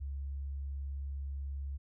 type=tone; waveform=sine; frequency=69.3 Hz; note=C#2; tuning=in tune; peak=-36 dBFS; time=0-1.78 s; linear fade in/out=20 ms; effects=none